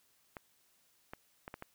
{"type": "clicks", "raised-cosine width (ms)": 0.5, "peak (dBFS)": -28, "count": 5, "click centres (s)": [0.368, 1.135, 1.479, 1.541, 1.624], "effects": ["white hiss -71 dBFS RMS until 1.74 s"]}